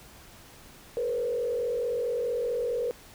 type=tone with frequency modulation; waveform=sine; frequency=482.4 Hz; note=B4; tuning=41 cents flat; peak=-26 dBFS; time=0.97-2.91 s; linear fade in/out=0 ms; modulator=44.6 Hz; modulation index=0.88; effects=pink hiss -51 dBFS RMS until 3.14 s